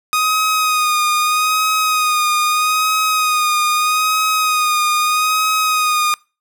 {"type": "tone with vibrato", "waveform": "sawtooth", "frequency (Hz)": 1244.5, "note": "D#6", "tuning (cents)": 0, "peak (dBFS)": -10, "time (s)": [0.13, 6.14], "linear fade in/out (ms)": 0, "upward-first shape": "sine", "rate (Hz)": 0.79, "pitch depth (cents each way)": 34, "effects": ["noise-tail reverb RT60 0.3 s tail -24 dB re dry"]}